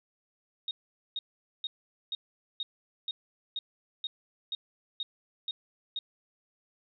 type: tone bursts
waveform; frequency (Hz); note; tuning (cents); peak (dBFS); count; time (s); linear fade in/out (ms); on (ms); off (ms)
sine; 3729; A#7; 0; -31; 12; 0.68-5.99; 2; 30; 450
effects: none